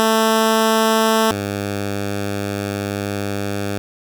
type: tone pair in turn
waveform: 10% pulse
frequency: 221.8 / 100.7 Hz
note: A3 / G2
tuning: +14 / +47 cents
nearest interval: octave + major second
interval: 1367 cents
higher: first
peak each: -5 / -13 dBFS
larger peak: first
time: 0-1.31 / 1.31-3.78 s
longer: second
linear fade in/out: 0 ms
effects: none